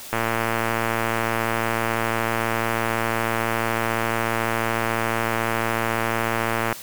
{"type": "click train", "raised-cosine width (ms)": 0.5, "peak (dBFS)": -7, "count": 753, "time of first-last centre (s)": [0.13, 6.726], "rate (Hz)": 114, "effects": ["white hiss -38 dBFS RMS until 6.82 s"]}